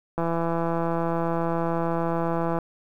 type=click train; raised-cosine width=1 ms; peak=-13 dBFS; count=403; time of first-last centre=0.18-2.587 s; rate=167 Hz; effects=9-bit